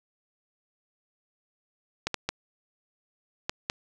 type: clicks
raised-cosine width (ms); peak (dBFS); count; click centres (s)
0.2; -10; 5; 2.07 / 2.143 / 2.29 / 3.495 / 3.699
effects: none